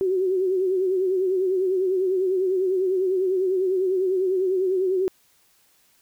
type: tone with vibrato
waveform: sine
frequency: 374.5 Hz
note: F#4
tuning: 21 cents sharp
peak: -19 dBFS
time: 0.01-5.08 s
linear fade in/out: 0 ms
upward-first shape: sine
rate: 10 Hz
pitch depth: 64 cents each way
effects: white hiss -61 dBFS RMS until 6.01 s